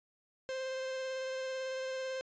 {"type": "tone with vibrato", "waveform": "45% pulse", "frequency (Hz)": 523.3, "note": "C5", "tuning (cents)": 0, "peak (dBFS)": -36, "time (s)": [0.49, 2.21], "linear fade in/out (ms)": 0, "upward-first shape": "sine", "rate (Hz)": 18, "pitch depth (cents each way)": 13, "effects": ["resampled to 16000 Hz"]}